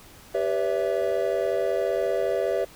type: chord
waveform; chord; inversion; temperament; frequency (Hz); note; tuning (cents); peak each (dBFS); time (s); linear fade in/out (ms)
triangle; C# half-diminished seventh; second; equal with one note detuned; 392 / 493.9 / 568.6 / 659.3; G4 / B4 / C#5 / E5; 0 / 0 / +44 / 0; -26; 0.34-2.65; 10
effects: pink hiss -49 dBFS RMS until 2.75 s